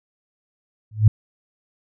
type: tone with exponential growth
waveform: sine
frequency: 107.5 Hz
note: A2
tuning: 40 cents flat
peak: -4 dBFS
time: 0.91-1.08 s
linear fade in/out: 5 ms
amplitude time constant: 35 ms
effects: none